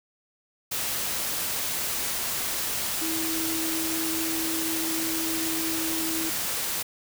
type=tone in noise; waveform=sine; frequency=324.1 Hz; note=E4; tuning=29 cents flat; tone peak=-30 dBFS; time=3.01-6.3 s; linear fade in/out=10 ms; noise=white; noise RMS=-29 dBFS; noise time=0.71-6.83 s; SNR=-4 dB; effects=none